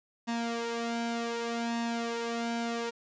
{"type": "tone with flanger", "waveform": "sawtooth", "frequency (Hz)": 233.1, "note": "A#3", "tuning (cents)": 0, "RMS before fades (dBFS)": -33, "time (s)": [0.27, 2.91], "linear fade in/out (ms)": 20, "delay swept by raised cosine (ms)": [1.1, 3], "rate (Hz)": 0.66, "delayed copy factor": 0.7, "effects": ["resampled to 16000 Hz", "10-bit"]}